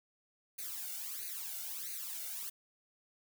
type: noise with flanger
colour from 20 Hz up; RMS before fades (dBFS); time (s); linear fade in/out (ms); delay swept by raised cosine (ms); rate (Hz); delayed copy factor
blue; -42; 0.58-2.5; 10; 0.46 to 1.42; 1.5; +0.95
effects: none